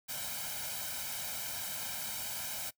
white noise with comb filter, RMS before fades -39 dBFS, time 0.08-2.71 s, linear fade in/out 20 ms, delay 1.3 ms, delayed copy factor +0.85, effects noise-tail reverb RT60 0.1 s tail -21 dB re dry + high-pass 60 Hz 12 dB/octave

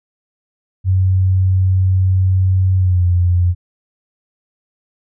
sine tone with pitch glide, 93.7 to 88.65 Hz, F#2 to F2, +22 to +26 cents, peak -10 dBFS, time 0.84-3.55 s, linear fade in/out 50 ms, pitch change -96 cents, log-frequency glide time 2.77-3.04 s, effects none

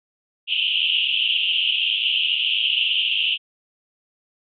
white band-pass noise, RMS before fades -21 dBFS, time 0.47-3.38 s, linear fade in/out 50 ms, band 2700 to 3200 Hz, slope 96 dB/octave, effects none

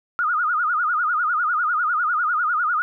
sine tone with vibrato, 1331 Hz, E6, 16 cents sharp, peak -18 dBFS, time 0.19-2.82 s, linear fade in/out 0 ms, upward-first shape sine, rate 10 Hz, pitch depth 170 cents each way, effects none

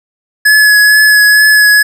square tone with vibrato, 1698 Hz, G#6, 38 cents sharp, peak -4 dBFS, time 0.45-1.83 s, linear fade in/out 10 ms, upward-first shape triangle, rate 2.2 Hz, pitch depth 19 cents each way, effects none

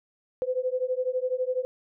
sine beating tone pair, 503 / 515 Hz, B4 / C5, +32 / -28 cents, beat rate 12 Hz, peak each -28 dBFS, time 0.42-1.65 s, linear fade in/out 0 ms, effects none

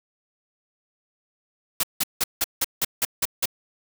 white noise bursts, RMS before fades -22 dBFS, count 9, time 1.8-3.457 s, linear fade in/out 5 ms, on 33 ms, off 170 ms, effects none

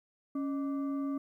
sine tone with frequency modulation, 277.2 Hz, C#4, in tune, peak -31 dBFS, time 0.35-1.18 s, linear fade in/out 5 ms, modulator 892 Hz, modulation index 0.35, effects 12-bit

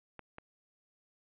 clicks, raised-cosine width 0.5 ms, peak -30 dBFS, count 2, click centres 0.193 / 0.384 s, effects resampled to 8000 Hz

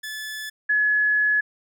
sawtooth / sine tone pair in turn, 1730 / 1698.3 Hz, A6 / G#6, -30 / +38 cents, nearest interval unison, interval 32 cents, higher first, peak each -27 / -17 dBFS, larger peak second, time 0.03-0.5 / 0.69-1.41 s, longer second, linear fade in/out 10 ms, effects none

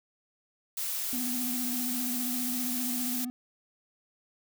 blue noise, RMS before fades -33 dBFS, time 0.77-3.25 s, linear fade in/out 5 ms
triangle tone with vibrato, 246.9 Hz, B3, in tune, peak -31 dBFS, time 1.13-3.3 s, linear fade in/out 0 ms, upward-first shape sine, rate 15 Hz, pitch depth 39 cents each way
effects none

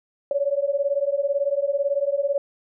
sine beating tone pair, 554.4 / 572.4 Hz, C#5 / D5, 0 / -45 cents, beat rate 18 Hz, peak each -23 dBFS, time 0.31-2.38 s, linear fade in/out 2 ms, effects none

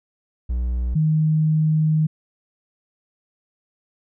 triangle / sine tone pair in turn, 60.9 / 155.83 Hz, B1 / D#3, -24 / +3 cents, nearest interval octave + major third, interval 1627 cents, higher second, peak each -18 / -15 dBFS, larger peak second, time 0.49-0.95 / 0.95-2.07 s, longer second, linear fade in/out 10 ms, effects none

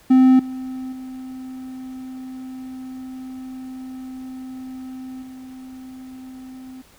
triangle tone with level steps, 258.9 Hz, C4, 18 cents flat, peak -7 / -25 / -29 / -33 dBFS, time 0.1-6.82 s, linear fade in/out 10 ms, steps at 0.39 / 0.92 / 5.22 s, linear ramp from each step 5 ms, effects pink hiss -52 dBFS RMS until 6.98 s

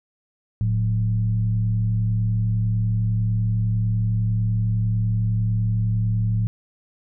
sine tone with frequency modulation, 110 Hz, A2, in tune, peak -18 dBFS, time 0.61-6.47 s, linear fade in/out 0 ms, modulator 70.9 Hz, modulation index 0.53, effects none

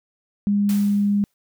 sine tone, 203.3 Hz, G#3, 37 cents flat, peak -16 dBFS, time 0.47-1.24 s, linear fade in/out 0 ms
white noise with exponential decay, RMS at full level -33 dBFS, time 0.69-1.34 s, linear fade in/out 2 ms, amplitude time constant 140 ms
effects none

